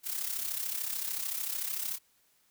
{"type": "noise with amplitude modulation", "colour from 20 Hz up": "blue", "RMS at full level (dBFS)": -32, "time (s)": [0.03, 1.99], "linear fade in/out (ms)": 50, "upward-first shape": "sine", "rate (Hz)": 33.5, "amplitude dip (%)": 65, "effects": ["white hiss -69 dBFS RMS until 2.5 s"]}